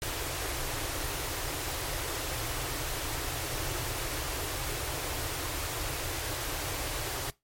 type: band-stop noise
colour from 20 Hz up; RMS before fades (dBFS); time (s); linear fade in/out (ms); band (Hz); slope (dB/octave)
pink; -34; 0.02-7.3; 0; 150 to 270; 96
effects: noise-tail reverb RT60 0.2 s tail -21 dB re dry + MP3 64 kbps